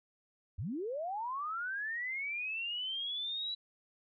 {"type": "linear sweep", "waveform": "sine", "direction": "up", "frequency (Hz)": [69, 3951], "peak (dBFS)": -35, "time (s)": [0.58, 3.55], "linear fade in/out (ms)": 10, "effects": []}